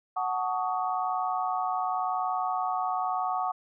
sine chord, D# half-diminished seventh, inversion first, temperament equal with one note detuned, 740 / 880 / 1123.6 / 1244.5 Hz, F#5 / A5 / C#6 / D#6, 0 / 0 / +23 / 0 cents, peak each -29 / -35 / -32 / -35 dBFS, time 0.16-3.52 s, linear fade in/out 10 ms, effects none

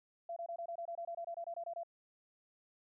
sine tone bursts, 680 Hz, F5, 46 cents flat, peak -39 dBFS, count 16, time 0.29-1.834 s, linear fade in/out 5 ms, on 74 ms, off 24 ms, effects none

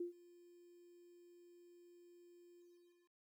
sine tone with ADSR envelope, 349.2 Hz, F4, in tune, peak -38 dBFS, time 0-3.15 s, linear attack 5 ms, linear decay 120 ms, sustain -23 dB, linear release 550 ms, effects 13-bit

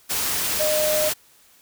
sine tone in noise, 612 Hz, D#5, 29 cents flat, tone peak -20 dBFS, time 0.59-1.1 s, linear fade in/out 20 ms, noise white, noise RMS -24 dBFS, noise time 0.09-1.14 s, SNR +1 dB, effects white hiss -55 dBFS RMS until 1.61 s

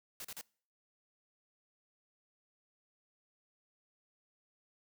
white noise bursts, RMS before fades -45 dBFS, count 3, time 0.2-0.412 s, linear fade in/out 2 ms, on 46 ms, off 37 ms, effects noise-tail reverb RT60 0.5 s tail -25 dB re dry

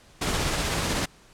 pink noise with tremolo, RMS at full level -25 dBFS, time 0.21-1.06 s, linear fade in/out 10 ms, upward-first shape sine, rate 16 Hz, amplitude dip 25%, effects pink hiss -54 dBFS RMS until 1.33 s + low-pass 9000 Hz 12 dB/octave

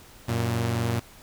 sawtooth tone pair together, 93.02 / 117.3 Hz, F#2 / A#2, +10 / +11 cents, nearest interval major third, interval 401 cents, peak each -26 / -21 dBFS, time 0.28-1 s, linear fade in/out 10 ms, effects pink hiss -50 dBFS RMS until 1.22 s

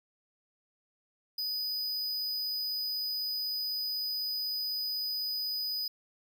square tone, 4978 Hz, D#8, in tune, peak -32 dBFS, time 1.38-5.88 s, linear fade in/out 5 ms, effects none

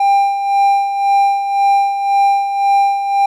triangle tone with tremolo, 796 Hz, G5, 26 cents sharp, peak -6 dBFS, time 0-3.26 s, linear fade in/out 5 ms, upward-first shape sine, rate 1.9 Hz, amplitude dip 60%, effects none

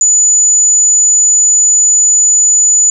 sine tone, 6960 Hz, A8, 20 cents flat, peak -5 dBFS, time 0.01-2.9 s, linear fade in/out 2 ms, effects none

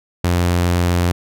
sawtooth tone with vibrato, 87.8 Hz, F2, 10 cents sharp, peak -10 dBFS, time 0.24-1.12 s, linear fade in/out 5 ms, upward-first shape sine, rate 12 Hz, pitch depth 10 cents each way, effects none

